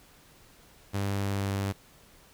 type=tone with pitch glide; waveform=sawtooth; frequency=99.6 to 98.57 Hz; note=G2 to G2; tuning=+28 to +10 cents; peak=-24 dBFS; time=0.93-1.73 s; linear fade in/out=20 ms; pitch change=-18 cents; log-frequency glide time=1.23-1.51 s; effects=pink hiss -57 dBFS RMS until 2.33 s